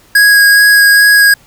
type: tone with vibrato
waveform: square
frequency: 1650 Hz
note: G#6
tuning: 12 cents flat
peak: -4 dBFS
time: 0.15-1.34 s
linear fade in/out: 5 ms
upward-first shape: sine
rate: 2.4 Hz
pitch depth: 10 cents each way
effects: pink hiss -45 dBFS RMS until 1.46 s